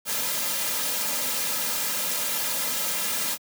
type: noise with comb filter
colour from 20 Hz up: white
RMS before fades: -27 dBFS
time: 0.05-3.38 s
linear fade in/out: 50 ms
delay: 2.7 ms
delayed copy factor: -0.7
effects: high-pass 200 Hz 12 dB/octave